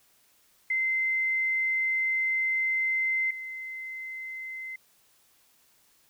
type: tone pair in turn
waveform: sine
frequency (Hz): 2072 / 2064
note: C7 / C7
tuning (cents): -17 / -24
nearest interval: unison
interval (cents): 7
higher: first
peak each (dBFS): -24 / -35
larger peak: first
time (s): 0.7-3.31 / 3.31-4.76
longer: first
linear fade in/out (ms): 5
effects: white hiss -64 dBFS RMS until 6.09 s